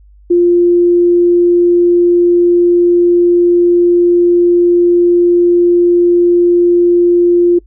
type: tone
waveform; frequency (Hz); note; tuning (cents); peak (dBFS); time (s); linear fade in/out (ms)
sine; 349.2; F4; 0; -5; 0.3-7.59; 10
effects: noise-tail reverb RT60 0.1 s tail -23 dB re dry + added 50 Hz sine -39 dBFS peak until 7.66 s